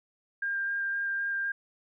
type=tone with vibrato; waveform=sine; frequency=1600 Hz; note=G6; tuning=35 cents sharp; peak=-28 dBFS; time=0.42-1.52 s; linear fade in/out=5 ms; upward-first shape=square; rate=3.9 Hz; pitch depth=8 cents each way; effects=none